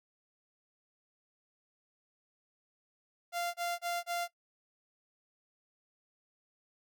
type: tone bursts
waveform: sawtooth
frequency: 694 Hz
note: F5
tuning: 11 cents flat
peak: -29 dBFS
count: 4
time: 3.32-4.281 s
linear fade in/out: 50 ms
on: 220 ms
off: 27 ms
effects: noise-tail reverb RT60 0.1 s tail -18 dB re dry